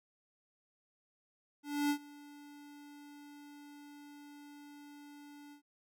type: tone with ADSR envelope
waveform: square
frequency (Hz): 290.3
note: D4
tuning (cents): -20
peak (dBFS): -29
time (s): 1.63-5.62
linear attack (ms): 270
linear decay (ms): 79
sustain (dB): -23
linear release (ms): 99
effects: none